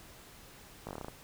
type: slowing click train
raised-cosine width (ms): 1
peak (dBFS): -26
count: 9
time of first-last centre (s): 0.87-1.083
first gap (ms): 18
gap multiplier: 1.11
effects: pink hiss -54 dBFS RMS until 1.23 s